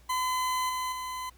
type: tone with level steps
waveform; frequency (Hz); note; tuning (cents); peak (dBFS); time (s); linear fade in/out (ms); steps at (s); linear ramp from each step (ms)
40% pulse; 1017; C6; -50; -26 / -29 / -33; 0.09-1.3; 10; 0.69 / 0.92; 5
effects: added 60 Hz sine -55 dBFS peak until 1.37 s + pink hiss -62 dBFS RMS until 1.37 s